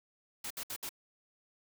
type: noise bursts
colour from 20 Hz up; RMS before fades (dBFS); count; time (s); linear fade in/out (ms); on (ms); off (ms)
white; -40; 4; 0.44-0.892; 5; 65; 64
effects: none